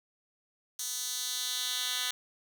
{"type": "tone with high-pass filter sweep", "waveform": "10% pulse", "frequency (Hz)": 250, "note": "B3", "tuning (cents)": 21, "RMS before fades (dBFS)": -34, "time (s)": [0.79, 2.11], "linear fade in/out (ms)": 2, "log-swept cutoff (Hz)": [6000, 2700], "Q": 1.5, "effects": []}